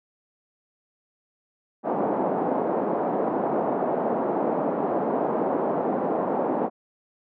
white band-pass noise, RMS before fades -25 dBFS, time 1.83-6.7 s, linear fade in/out 50 ms, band 200 to 800 Hz, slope 24 dB/octave, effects none

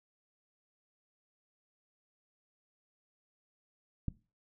click, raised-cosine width 5 ms, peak -21 dBFS, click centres 4.083 s, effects noise-tail reverb RT60 0.3 s tail -19 dB re dry

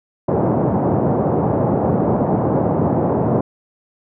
pink band-pass noise, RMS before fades -17 dBFS, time 0.28-3.41 s, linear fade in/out 5 ms, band 110 to 820 Hz, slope 24 dB/octave, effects none

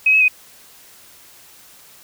sine tone with pitch steps, 2539 / 2575 / 2506 Hz, D#7 / E7 / D#7, +34 / -41 / +12 cents, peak -10 dBFS, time 0.06-0.282 s, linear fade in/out 5 ms, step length 74 ms, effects white hiss -46 dBFS RMS until 2.03 s

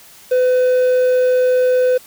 triangle tone with quantisation, 505 Hz, B4, 39 cents sharp, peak -9 dBFS, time 0.31-1.98 s, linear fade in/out 10 ms, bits 6, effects white hiss -43 dBFS RMS until 2.06 s

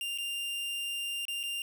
45% pulse tone with dropouts, 2794 Hz, F7, in tune, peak -33 dBFS, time 0.01-1.62 s, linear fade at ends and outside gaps 1 ms, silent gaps 0.177-0.184 / 1.253-1.282 / 1.431-1.436 s, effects none

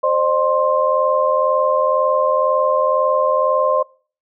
sine tone cluster, 525 / 607 / 1053 Hz, C5 / D#5 / C6, +6 / -43 / +11 cents, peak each -18 dBFS, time 0.03-3.83 s, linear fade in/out 10 ms, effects noise-tail reverb RT60 0.4 s tail -23 dB re dry

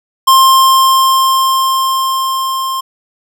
square tone with level ramp, 1058 Hz, C6, 19 cents sharp, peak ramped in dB -4 to -16 dBFS, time 0.27-2.81 s, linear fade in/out 10 ms, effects none

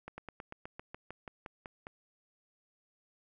slowing click train, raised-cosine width 0.5 ms, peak -28 dBFS, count 13, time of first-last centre 0.08-1.869 s, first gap 100 ms, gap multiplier 1.07, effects none

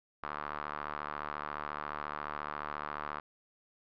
sawtooth tone with band-pass filter, 74.3 Hz, D2, 21 cents sharp, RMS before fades -40 dBFS, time 0.23-3.2 s, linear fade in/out 5 ms, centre 1200 Hz, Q 3.2, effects resampled to 11025 Hz

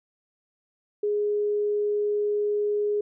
sine tone, 415.3 Hz, G#4, in tune, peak -22 dBFS, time 1.03-3.01 s, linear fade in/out 5 ms, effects none

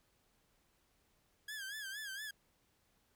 sawtooth tone with vibrato, 1644 Hz, G#6, 18 cents flat, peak -39 dBFS, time 1.48-2.31 s, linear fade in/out 5 ms, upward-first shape sine, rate 4.3 Hz, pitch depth 110 cents each way, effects pink hiss -75 dBFS RMS until 3.15 s

